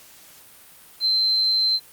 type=tone; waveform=sine; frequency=4103 Hz; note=C8; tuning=35 cents flat; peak=-17 dBFS; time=1-1.8 s; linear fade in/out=50 ms; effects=white hiss -48 dBFS RMS until 1.92 s + Opus 48 kbps